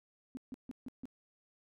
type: tone bursts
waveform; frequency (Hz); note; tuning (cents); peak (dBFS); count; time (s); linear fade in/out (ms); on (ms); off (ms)
sine; 255.5; C4; -41; -40; 5; 0.35-1.055; 0; 21; 150
effects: none